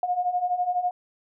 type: beating tone pair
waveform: sine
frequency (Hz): 710 / 722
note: F5 / F#5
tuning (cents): +28 / -43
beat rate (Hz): 12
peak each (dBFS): -28 / -24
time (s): 0.03-0.91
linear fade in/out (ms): 2
effects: none